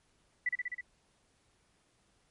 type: tone with echo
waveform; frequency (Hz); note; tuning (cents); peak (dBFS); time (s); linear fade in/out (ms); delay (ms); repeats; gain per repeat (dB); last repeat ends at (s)
sine; 1975.5; B6; 0; -27; 0.46-0.49; 5; 64; 5; -2; 0.81
effects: pink hiss -71 dBFS RMS until 2.3 s + MP3 48 kbps